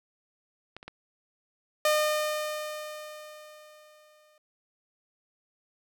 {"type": "clicks", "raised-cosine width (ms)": 0.3, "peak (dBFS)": [-25, -30, -24], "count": 3, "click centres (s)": [0.766, 0.829, 0.88]}
{"type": "tone with exponential decay", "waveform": "sawtooth", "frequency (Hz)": 608, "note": "D#5", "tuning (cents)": -40, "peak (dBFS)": -17, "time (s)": [1.85, 4.38], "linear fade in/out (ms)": 2, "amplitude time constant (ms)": 550}
{"effects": []}